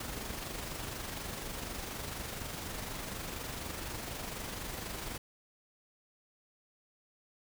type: noise with amplitude modulation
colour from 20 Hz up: pink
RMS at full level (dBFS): -39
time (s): 0-5.18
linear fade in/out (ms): 5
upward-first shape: sine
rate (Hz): 24.1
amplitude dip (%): 40
effects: none

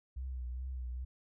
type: tone with vibrato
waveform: sine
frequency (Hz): 63.1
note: B1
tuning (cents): +38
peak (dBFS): -37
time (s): 0.16-1.05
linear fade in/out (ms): 10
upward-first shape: triangle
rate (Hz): 2.4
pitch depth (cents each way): 67
effects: none

